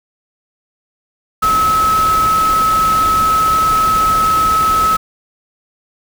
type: tone in noise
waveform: sine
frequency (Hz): 1292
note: E6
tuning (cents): -35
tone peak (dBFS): -10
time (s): 1.42-4.97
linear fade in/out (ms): 10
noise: pink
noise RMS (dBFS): -23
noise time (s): 1.42-4.97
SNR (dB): +10
effects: none